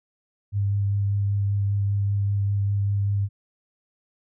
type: tone with vibrato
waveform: sine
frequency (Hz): 100.5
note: G2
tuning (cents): +44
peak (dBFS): -20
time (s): 0.52-3.29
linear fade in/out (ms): 50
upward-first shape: sine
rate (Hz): 5.1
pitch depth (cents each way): 12
effects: none